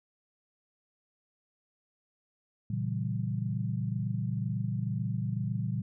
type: chord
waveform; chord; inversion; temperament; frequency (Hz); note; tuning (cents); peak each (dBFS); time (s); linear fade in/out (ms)
sine; A# diminished seventh; none; equal with one note detuned; 116.54 / 138.59 / 164.81 / 192.52; A#2 / C#3 / E3 / G3; 0 / 0 / 0 / -31; -32 / -36 / -37 / -36; 2.7-5.82; 5
effects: none